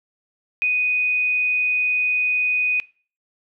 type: tone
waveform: sine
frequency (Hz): 2489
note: D#7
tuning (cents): 0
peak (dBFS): -17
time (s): 0.62-2.8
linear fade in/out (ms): 0
effects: noise-tail reverb RT60 0.4 s tail -21 dB re dry